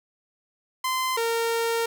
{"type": "tone pair in turn", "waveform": "sawtooth", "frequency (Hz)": [1034, 460.6], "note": ["C6", "A#4"], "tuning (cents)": [-21, -21], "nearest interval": "octave + major second", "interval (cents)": 1400, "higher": "first", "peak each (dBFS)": [-20, -19], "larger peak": "second", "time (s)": [[0.84, 1.17], [1.17, 1.86]], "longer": "second", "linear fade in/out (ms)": 5, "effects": []}